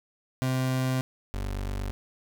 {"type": "tone pair in turn", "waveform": "30% pulse", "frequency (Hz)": [129.7, 48.49], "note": ["C3", "G1"], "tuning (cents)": [-15, -18], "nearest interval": "octave + perfect fourth", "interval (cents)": 1703, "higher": "first", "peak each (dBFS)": [-22, -27], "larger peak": "first", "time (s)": [[0.42, 1.01], [1.34, 1.91]], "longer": "first", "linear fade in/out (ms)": 0, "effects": []}